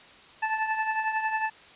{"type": "tone with tremolo", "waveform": "25% pulse", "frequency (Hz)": 876, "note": "A5", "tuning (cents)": -8, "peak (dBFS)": -19, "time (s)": [0.42, 1.5], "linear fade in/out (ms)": 10, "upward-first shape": "triangle", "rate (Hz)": 11, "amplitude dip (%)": 65, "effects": ["white hiss -51 dBFS RMS until 1.75 s", "resampled to 8000 Hz"]}